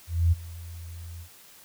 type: tone with ADSR envelope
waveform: sine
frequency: 84.4 Hz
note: E2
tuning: 41 cents sharp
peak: -16 dBFS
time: 0.07-1.29 s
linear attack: 250 ms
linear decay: 22 ms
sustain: -21 dB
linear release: 89 ms
effects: white hiss -52 dBFS RMS until 1.64 s